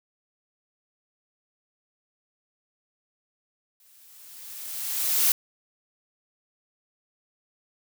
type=noise with exponential growth; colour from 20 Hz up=blue; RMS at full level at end=-19 dBFS; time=3.8-5.32 s; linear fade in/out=2 ms; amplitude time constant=330 ms; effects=none